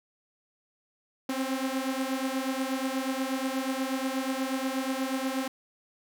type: beating tone pair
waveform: sawtooth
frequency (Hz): 260.8 / 269.1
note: C4 / C4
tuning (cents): -5 / +49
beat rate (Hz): 8.3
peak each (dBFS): -27 / -28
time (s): 1.29-5.48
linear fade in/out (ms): 5
effects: none